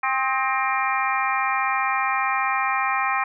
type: harmonic tone with a mistuned harmonic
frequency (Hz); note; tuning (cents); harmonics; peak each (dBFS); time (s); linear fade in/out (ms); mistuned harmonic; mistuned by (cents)
265; C4; +22; 3 / 4 / 5 / 6 / 7 / 8 / 9; -26 / -25 / -27 / -35 / -28 / -35 / -28; 0.03-3.24; 5; 5; -58
effects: none